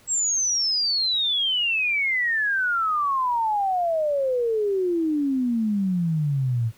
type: exponential sweep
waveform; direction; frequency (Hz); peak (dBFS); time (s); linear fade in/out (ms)
sine; down; 7720 to 110; -20; 0.07-6.72; 50
effects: pink hiss -55 dBFS RMS until 6.77 s